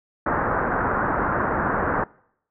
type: low-pass noise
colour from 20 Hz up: white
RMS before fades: -23 dBFS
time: 0.26-2.04 s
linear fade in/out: 5 ms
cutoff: 1600 Hz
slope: 48 dB/octave
effects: noise-tail reverb RT60 0.7 s tail -24 dB re dry